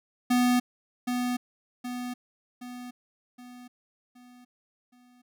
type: tone with echo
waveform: square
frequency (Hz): 246.9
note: B3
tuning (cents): 0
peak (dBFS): -21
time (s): 0.3-0.6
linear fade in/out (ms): 10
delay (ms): 770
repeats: 6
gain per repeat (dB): -6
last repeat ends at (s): 5.22
effects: none